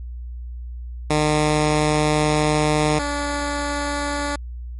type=tone pair in turn; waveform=10% pulse; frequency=151.6 / 288.4 Hz; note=D#3 / D4; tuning=-45 / -31 cents; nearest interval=major seventh; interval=1114 cents; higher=second; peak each=-8 / -14 dBFS; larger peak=first; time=1.1-2.99 / 2.99-4.36 s; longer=first; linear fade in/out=5 ms; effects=added 60 Hz sine -29 dBFS peak until 4.79 s + MP3 48 kbps